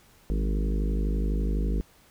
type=harmonic tone with a mistuned harmonic; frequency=52 Hz; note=G#1; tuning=3 cents sharp; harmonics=1 / 3 / 4 / 5 / 6 / 7 / 8 / 9; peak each=-24 / -34 / -36 / -38 / -40 / -41 / -42 / -43 dBFS; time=0.3-1.81 s; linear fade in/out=0 ms; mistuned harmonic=3; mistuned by=+44 cents; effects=pink hiss -58 dBFS RMS until 2.1 s